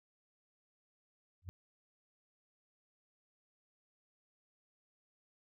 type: tone with exponential growth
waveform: sine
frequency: 90.3 Hz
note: F#2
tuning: 42 cents flat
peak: -37 dBFS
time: 1.42-1.49 s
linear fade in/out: 0 ms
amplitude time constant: 15 ms
effects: none